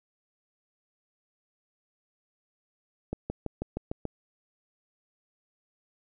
accelerating click train, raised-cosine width 2 ms, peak -18 dBFS, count 7, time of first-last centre 3.13-4.053 s, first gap 170 ms, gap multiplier 0.96, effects none

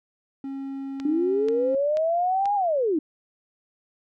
triangle tone with pitch glide, 272.2 to 274.9 Hz, C#4 to C#4, -31 to -14 cents, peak -28 dBFS, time 0.44-1.75 s, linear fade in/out 2 ms, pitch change +17 cents, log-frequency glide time 1.2-1.39 s
click train, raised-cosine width 0.2 ms, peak -21 dBFS, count 4, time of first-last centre 1-2.456 s, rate 2.06 Hz
sine linear two-way sweep, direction up then down, 287.2 to 830.6 to 287.2 Hz, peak -20 dBFS, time 1.05-2.99 s, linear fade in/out 5 ms, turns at 2.55 s
effects none

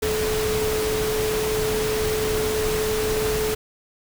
sine tone in noise, 431.9 Hz, A4, 32 cents flat, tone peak -22 dBFS, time 0.02-3.55 s, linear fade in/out 10 ms, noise pink, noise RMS -27 dBFS, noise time 0.02-3.55 s, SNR +2 dB, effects none

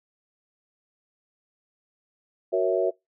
sine chord, F# dominant seventh, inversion none, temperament equal, 370 / 466.2 / 554.4 / 659.3 Hz, F#4 / A#4 / C#5 / E5, 0 / 0 / 0 / 0 cents, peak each -25 / -27 / -27 / -25 dBFS, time 2.52-2.91 s, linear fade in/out 20 ms, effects noise-tail reverb RT60 0.2 s tail -25 dB re dry

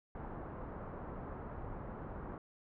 pink low-pass noise, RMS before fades -45 dBFS, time 0.15-2.38 s, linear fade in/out 2 ms, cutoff 1300 Hz, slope 24 dB/octave, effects none

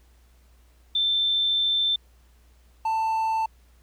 sine / triangle tone pair in turn, 3553 / 888.2 Hz, A7 / A5, +16 / +16 cents, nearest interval 2 octaves, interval 2400 cents, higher first, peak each -20 dBFS, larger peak neither, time 0.95-1.96 / 2.85-3.46 s, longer first, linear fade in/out 5 ms, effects added 60 Hz sine -54 dBFS peak until 3.82 s + pink hiss -64 dBFS RMS until 3.82 s

